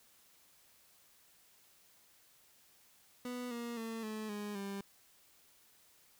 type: tone with pitch steps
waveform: 30% pulse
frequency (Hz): 246.9 / 236.3 / 226.1 / 216.4 / 207.1 / 198.24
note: B3 / A#3 / A3 / A3 / G#3 / G3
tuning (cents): 0 / +24 / +47 / -29 / -5 / +20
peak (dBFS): -37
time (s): 3.25-4.81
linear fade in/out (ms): 2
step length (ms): 260
effects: white hiss -66 dBFS RMS until 6.19 s